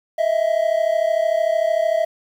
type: tone pair together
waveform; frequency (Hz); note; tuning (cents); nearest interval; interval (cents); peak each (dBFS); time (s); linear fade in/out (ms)
triangle; 634 / 667.3; D#5 / E5; +32 / +21; minor second; 89; -17 / -17; 0.18-2.05; 10
effects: 8-bit